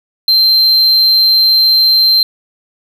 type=tone; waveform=triangle; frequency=4133 Hz; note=C8; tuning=22 cents flat; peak=-5 dBFS; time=0.28-2.23 s; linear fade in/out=2 ms; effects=none